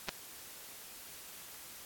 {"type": "clicks", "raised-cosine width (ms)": 0.2, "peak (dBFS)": -16, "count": 2, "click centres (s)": [0.086, 0.091], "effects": ["white hiss -50 dBFS RMS until 1.85 s", "AAC 64 kbps"]}